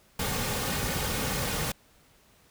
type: noise with comb filter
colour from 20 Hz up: pink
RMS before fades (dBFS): -30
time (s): 0.19-1.72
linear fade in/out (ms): 5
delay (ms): 3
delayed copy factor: -0.5
effects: pink hiss -61 dBFS RMS until 2.5 s